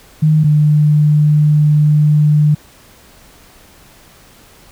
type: tone pair in turn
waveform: sine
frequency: 154.7 / 150.12 Hz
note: D#3 / D3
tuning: -10 / +38 cents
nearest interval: minor second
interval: 52 cents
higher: first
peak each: -7 dBFS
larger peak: neither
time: 0.22-0.44 / 0.44-2.55 s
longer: second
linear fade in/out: 10 ms
effects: pink hiss -44 dBFS RMS until 4.71 s